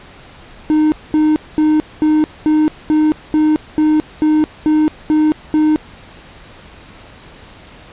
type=tone bursts; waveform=triangle; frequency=307.5 Hz; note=D#4; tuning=20 cents flat; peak=-7 dBFS; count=12; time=0.7-5.76 s; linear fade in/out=0 ms; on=220 ms; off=220 ms; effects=pink hiss -39 dBFS RMS until 7.92 s + resampled to 8000 Hz